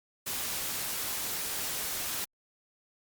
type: noise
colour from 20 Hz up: white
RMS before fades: -34 dBFS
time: 0.26-2.25 s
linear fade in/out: 10 ms
effects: Opus 48 kbps